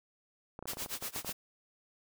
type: clicks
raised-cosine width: 1 ms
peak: -29 dBFS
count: 11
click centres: 0.591 / 0.626 / 0.656 / 0.734 / 0.771 / 0.822 / 0.861 / 1.025 / 1.162 / 1.247 / 1.293 s
type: noise with tremolo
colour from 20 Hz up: white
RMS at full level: -37 dBFS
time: 0.67-1.33 s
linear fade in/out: 10 ms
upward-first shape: sine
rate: 8.4 Hz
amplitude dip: 95%
effects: none